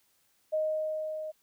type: tone with level ramp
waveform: sine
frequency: 622.3 Hz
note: D#5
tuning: in tune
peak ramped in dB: -25 to -35 dBFS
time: 0.52-1.32 s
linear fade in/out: 20 ms
effects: white hiss -70 dBFS RMS until 1.42 s